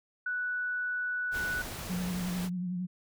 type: tone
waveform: sine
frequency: 1480 Hz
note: F#6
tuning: in tune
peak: -30 dBFS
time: 0.26-1.62 s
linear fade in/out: 5 ms
type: noise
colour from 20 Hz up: pink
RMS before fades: -40 dBFS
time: 1.31-2.5 s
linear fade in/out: 50 ms
type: tone with vibrato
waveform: sine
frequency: 180 Hz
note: F#3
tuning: 47 cents flat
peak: -31 dBFS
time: 1.89-2.87 s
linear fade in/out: 20 ms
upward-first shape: triangle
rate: 11 Hz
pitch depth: 53 cents each way
effects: none